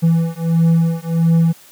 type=beating tone pair; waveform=triangle; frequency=164.81 / 166.31 Hz; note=E3 / E3; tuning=0 / +16 cents; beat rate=1.5 Hz; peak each=-13 dBFS; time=0.02-1.53 s; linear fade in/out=20 ms; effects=white hiss -45 dBFS RMS until 1.71 s + high-pass 60 Hz 12 dB/octave